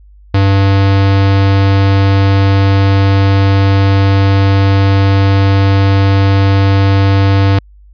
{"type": "tone", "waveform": "square", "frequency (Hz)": 98, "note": "G2", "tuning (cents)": 0, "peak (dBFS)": -7, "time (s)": [0.34, 7.59], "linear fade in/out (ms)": 5, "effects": ["added 50 Hz sine -37 dBFS peak until 7.93 s", "resampled to 11025 Hz"]}